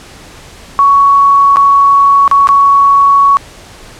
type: tone with dropouts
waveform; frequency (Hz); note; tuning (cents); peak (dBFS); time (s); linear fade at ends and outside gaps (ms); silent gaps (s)
sine; 1117; C#6; +13; -3; 0.79-3.37; 0; 1.56-1.569 / 2.278-2.313 / 2.472-2.489
effects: pink hiss -34 dBFS RMS until 3.99 s + low-pass 9000 Hz 12 dB/octave